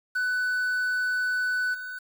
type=tone with level steps; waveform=triangle; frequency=1495 Hz; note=F#6; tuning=17 cents sharp; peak=-22 / -32 dBFS; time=0.15-1.99 s; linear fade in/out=10 ms; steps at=1.73 s; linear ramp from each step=20 ms; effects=8-bit